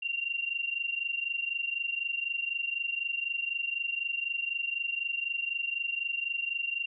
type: tone pair together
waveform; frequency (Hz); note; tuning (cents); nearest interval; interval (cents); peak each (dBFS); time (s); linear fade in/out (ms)
sine; 2759 / 2783; F7 / F7; -22 / -7; unison; 15; -32 / -34; 0.02-6.86; 10
effects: none